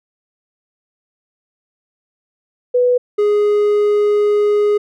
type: tone pair in turn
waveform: sine / triangle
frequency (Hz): 493.9 / 415.3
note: B4 / G#4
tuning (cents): 0 / 0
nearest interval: minor third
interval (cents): 300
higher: first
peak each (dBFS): -10 / -9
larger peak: second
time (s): 2.74-2.98 / 3.18-4.78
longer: second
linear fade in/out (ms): 10
effects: none